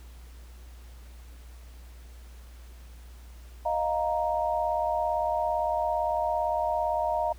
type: chord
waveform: sine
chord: Eb suspended second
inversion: none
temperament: just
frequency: 622.3 / 700 / 933.4 Hz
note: Eb5 / F5 / Bb5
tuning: 0 / +4 / +2 cents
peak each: -29 dBFS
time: 3.65-7.33 s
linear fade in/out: 10 ms
effects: added 60 Hz sine -44 dBFS peak until 7.38 s + pink hiss -57 dBFS RMS until 7.38 s